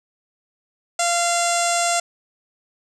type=tone with low-pass filter; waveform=sawtooth; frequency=690 Hz; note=F5; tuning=21 cents flat; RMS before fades=-20 dBFS; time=0.99-2 s; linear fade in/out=5 ms; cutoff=7700 Hz; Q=5.4; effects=none